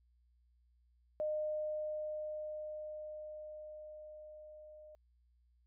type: tone with level ramp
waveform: sine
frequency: 611 Hz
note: D#5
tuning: 32 cents flat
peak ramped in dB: -33 to -53 dBFS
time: 1.2-4.95 s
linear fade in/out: 0 ms
effects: added 60 Hz sine -68 dBFS peak until 5.66 s